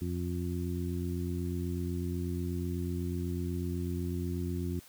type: harmonic tone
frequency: 88.1 Hz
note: F2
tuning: 16 cents sharp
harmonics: 1 / 2 / 3 / 4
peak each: -34 / -37 / -39 / -40 dBFS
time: 0.01-4.8 s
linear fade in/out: 10 ms
effects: white hiss -56 dBFS RMS until 4.88 s